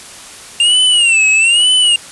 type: tone with vibrato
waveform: square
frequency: 2782 Hz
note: F7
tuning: 7 cents flat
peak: -8 dBFS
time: 0.6-1.96 s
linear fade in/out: 2 ms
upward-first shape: sine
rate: 1.1 Hz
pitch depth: 140 cents each way
effects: white hiss -33 dBFS RMS until 2.11 s + resampled to 24000 Hz